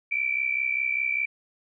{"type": "tone pair together", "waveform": "sine", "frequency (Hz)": [2303, 2368], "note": ["D7", "D7"], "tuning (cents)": [-34, 14], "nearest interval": "unison", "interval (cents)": 48, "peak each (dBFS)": [-26, -27], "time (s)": [0.11, 1.26], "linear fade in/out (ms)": 10, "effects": []}